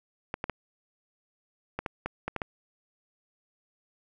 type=clicks; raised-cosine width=0.5 ms; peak=-16 dBFS; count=9; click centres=0.341 / 0.441 / 0.497 / 1.79 / 1.862 / 2.06 / 2.28 / 2.363 / 2.418 s; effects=none